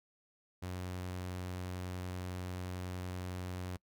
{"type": "tone", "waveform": "sawtooth", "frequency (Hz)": 91, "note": "F#2", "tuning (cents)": -28, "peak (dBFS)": -35, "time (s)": [0.62, 3.77], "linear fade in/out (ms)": 10, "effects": ["noise-tail reverb RT60 0.1 s tail -26 dB re dry"]}